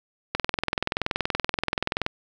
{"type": "click train", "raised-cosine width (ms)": 0.3, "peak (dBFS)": -7, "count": 37, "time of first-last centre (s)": [0.35, 2.064], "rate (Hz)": 21, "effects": []}